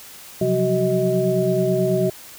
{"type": "tone cluster", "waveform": "sine", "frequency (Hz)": [131.4, 176.4, 185.6, 375.9, 632], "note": ["C3", "F3", "F#3", "F#4", "D#5"], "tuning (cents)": [8, 18, 6, 27, 27], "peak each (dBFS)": [-25, -26, -25, -20, -22], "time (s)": [0.41, 2.1], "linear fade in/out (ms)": 5, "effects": ["white hiss -41 dBFS RMS until 2.38 s"]}